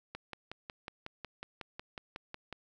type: click train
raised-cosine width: 0.3 ms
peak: -25 dBFS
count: 14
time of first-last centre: 0.15-2.527 s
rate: 5.47 Hz
effects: none